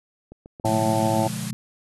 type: click train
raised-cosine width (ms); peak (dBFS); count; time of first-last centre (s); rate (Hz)
2; -28; 5; 0.32-0.877; 7.18
type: harmonic tone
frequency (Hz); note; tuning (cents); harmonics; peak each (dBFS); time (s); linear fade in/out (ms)
110.1; A2; +2; 1 / 2 / 3 / 5 / 6 / 7 / 8; -27 / -27 / -27 / -27 / -27 / -27 / -27; 0.64-1.28; 10
type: low-pass noise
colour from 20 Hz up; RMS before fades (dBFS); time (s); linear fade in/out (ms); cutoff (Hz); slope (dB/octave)
white; -37; 0.65-1.51; 5; 12000; 96
type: chord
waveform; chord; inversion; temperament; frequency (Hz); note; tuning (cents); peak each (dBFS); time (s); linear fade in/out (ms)
sine; B diminished seventh; none; just; 123.47 / 148.16 / 177.8 / 213.4; B2 / D3 / F3 / Ab3; 0 / +16 / +31 / +47; -33 / -35 / -33 / -32; 0.66-1.53; 0
effects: none